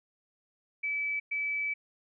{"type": "tone bursts at uneven times", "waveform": "sine", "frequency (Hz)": 2301, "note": "D7", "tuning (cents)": -36, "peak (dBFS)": -29, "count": 2, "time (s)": [[0.83, 1.2], [1.31, 1.74]], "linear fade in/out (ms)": 10, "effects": []}